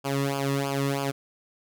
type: tone with flanger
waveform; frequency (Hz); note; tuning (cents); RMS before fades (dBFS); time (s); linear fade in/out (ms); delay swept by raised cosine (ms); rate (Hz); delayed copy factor
sawtooth; 138.59; C#3; 0; -27; 0.04-1.12; 20; 0.51 to 1.34; 3.1; -0.9
effects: none